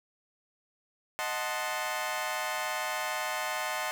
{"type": "chord", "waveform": "20% pulse", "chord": "D# diminished seventh", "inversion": "none", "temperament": "equal", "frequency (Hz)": [622.3, 740, 880, 1046.5], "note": ["D#5", "F#5", "A5", "C6"], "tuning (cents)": [0, 0, 0, 0], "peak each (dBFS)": -32, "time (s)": [1.19, 3.91], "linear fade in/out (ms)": 0, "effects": ["8-bit"]}